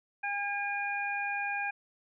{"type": "harmonic tone", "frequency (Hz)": 810, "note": "G#5", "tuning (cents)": -43, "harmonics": [1, 2, 3], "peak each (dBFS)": [-35, -35, -35], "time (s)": [0.23, 1.71], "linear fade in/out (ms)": 10, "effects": []}